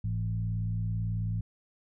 sine tone with frequency modulation, 107.8 Hz, A2, 35 cents flat, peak -28 dBFS, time 0.04-1.41 s, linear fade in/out 5 ms, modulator 58.4 Hz, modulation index 0.79, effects none

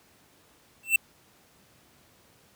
square tone with exponential growth, 2680 Hz, E7, 28 cents sharp, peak -15 dBFS, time 0.83-0.96 s, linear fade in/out 5 ms, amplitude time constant 27 ms, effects pink hiss -60 dBFS RMS until 2.55 s + high-pass 80 Hz 12 dB/octave

